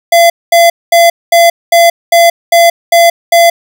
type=tone bursts; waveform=square; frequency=680 Hz; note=F5; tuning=46 cents flat; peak=-3 dBFS; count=9; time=0.12-3.5 s; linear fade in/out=5 ms; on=180 ms; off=220 ms; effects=none